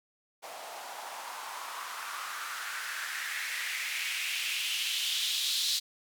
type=noise with band-pass filter sweep; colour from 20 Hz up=blue; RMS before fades=-35 dBFS; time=0.42-5.8 s; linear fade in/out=20 ms; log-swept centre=680 to 4000 Hz; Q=3.4; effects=none